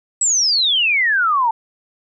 sine exponential sweep, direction down, 7980 to 880 Hz, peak -13 dBFS, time 0.21-1.51 s, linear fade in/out 5 ms, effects none

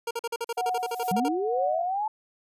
25% pulse tone bursts, 466.2 Hz, A#4, in tune, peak -24 dBFS, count 15, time 0.07-1.285 s, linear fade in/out 5 ms, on 39 ms, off 45 ms
violet noise with exponential growth, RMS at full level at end -35 dBFS, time 0.47-1.12 s, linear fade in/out 1 ms, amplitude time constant 140 ms
sine tone with tremolo, 735 Hz, F#5, 12 cents flat, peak -24 dBFS, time 0.57-1.83 s, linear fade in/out 5 ms, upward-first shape triangle, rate 2.1 Hz, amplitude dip 75%
sine linear sweep, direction up, 172.7 to 880 Hz, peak -25 dBFS, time 1.11-2.08 s, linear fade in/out 5 ms
effects resampled to 32000 Hz

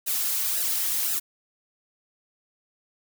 blue noise with flanger, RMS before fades -26 dBFS, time 0.06-1.2 s, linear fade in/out 20 ms, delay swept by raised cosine 0.89 to 4.09 ms, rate 1.9 Hz, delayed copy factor -1, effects none

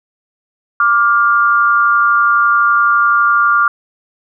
sine tone pair together, 1174.7 / 1406.6 Hz, D6 / F6, 0 / +12 cents, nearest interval minor third, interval 312 cents, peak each -11 dBFS, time 0.8-3.68 s, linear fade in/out 2 ms, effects none

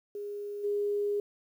sine tone with level steps, 410 Hz, G#4, 22 cents flat, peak -35 / -27 dBFS, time 0.15-1.2 s, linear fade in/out 2 ms, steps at 0.63 s, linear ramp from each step 20 ms, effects 10-bit

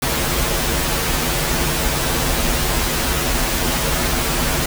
pink noise with comb filter, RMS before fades -19 dBFS, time 0.02-4.66 s, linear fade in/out 5 ms, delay 10 ms, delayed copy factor -0.9, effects none

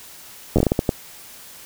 slowing click train, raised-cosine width 2 ms, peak -3 dBFS, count 9, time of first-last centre 0.56-0.892 s, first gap 10 ms, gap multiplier 1.39, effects white hiss -42 dBFS RMS until 1.65 s

